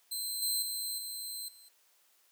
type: tone with level steps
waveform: 15% pulse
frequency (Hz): 4105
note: C8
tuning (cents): -34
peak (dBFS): -28 / -23 / -28 / -32 / -48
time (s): 0.11-1.69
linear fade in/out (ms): 10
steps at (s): 0.42 / 0.62 / 0.98 / 1.48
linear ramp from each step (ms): 5
effects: white hiss -68 dBFS RMS until 2.31 s + high-pass 400 Hz 12 dB/octave